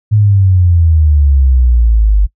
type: exponential sweep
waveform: sine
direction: down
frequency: 108.2 to 49 Hz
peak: -5 dBFS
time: 0.11-2.27 s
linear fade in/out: 20 ms
effects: noise-tail reverb RT60 0.1 s tail -23 dB re dry